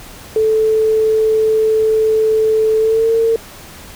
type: tone with pitch glide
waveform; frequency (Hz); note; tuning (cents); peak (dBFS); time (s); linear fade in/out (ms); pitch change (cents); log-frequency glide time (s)
sine; 437.9 to 453.9; A4 to A#4; -8 to -46; -10; 0.36-3.36; 2; +62; 2.78-3.1
effects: pink hiss -36 dBFS RMS until 3.95 s